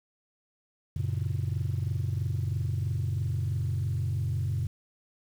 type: chord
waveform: sine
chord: F# major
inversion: none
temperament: equal with one note detuned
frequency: 92.5 / 115.47 / 138.59 Hz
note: F#2 / A#2 / C#3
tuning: 0 / -16 / 0 cents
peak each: -29 / -30 / -31 dBFS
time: 0.96-4.67 s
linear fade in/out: 5 ms
effects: tanh soft clip ceiling -22 dBFS + 9-bit